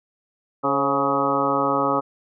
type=harmonic tone with a mistuned harmonic; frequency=140 Hz; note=C#3; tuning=18 cents sharp; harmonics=1 / 2 / 3 / 4 / 5 / 6 / 7 / 8 / 9; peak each=-35 / -26 / -28 / -25 / -31 / -27 / -30 / -26 / -24 dBFS; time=0.63-2.01 s; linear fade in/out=20 ms; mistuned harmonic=4; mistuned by=-44 cents; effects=none